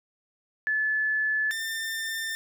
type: tone pair in turn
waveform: sine / sawtooth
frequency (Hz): 1730 / 1795.7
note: A6 / A6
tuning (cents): -30 / +35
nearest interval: minor second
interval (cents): 65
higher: second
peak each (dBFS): -23 / -26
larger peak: first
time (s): 0.67-1.51 / 1.51-2.35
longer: neither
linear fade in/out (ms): 0
effects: none